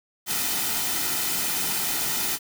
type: noise with comb filter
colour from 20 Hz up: white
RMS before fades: -26 dBFS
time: 0.26-2.39 s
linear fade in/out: 50 ms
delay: 1.8 ms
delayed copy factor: -0.55
effects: none